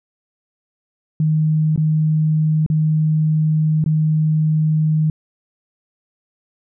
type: tone with dropouts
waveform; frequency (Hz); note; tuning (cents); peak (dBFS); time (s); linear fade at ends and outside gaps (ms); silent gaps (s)
sine; 155.56; D#3; 0; -13; 1.2-5.1; 2; 1.761-1.776 / 2.663-2.7 / 3.841-3.861
effects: none